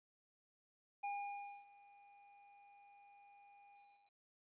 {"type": "tone with ADSR envelope", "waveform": "square", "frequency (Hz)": 810, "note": "G#5", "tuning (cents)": -43, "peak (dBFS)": -40, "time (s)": [1.03, 4.15], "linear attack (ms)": 12, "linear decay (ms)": 600, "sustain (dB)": -22, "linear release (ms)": 400, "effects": ["resampled to 8000 Hz", "13-bit"]}